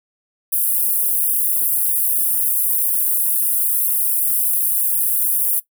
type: high-pass noise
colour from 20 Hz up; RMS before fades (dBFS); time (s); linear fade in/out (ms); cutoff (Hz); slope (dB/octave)
pink; -18; 0.52-5.6; 10; 10000; 48
effects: noise-tail reverb RT60 0.1 s tail -17 dB re dry